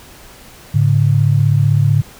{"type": "tone pair together", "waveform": "sine", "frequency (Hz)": [106.9, 142.69], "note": ["A2", "D3"], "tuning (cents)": [-49, -50], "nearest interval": "perfect fourth", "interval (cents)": 499, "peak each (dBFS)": -12, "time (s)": [0.74, 2.02], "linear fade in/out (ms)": 10, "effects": ["pink hiss -40 dBFS RMS until 2.19 s"]}